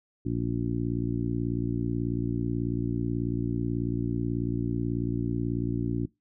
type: harmonic tone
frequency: 58.27 Hz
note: A#1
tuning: in tune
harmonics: 1 / 2 / 3 / 4 / 5 / 6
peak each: -37 / -31 / -35 / -34 / -31 / -36 dBFS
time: 0.25-6.06 s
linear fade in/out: 10 ms
effects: noise-tail reverb RT60 0.2 s tail -22 dB re dry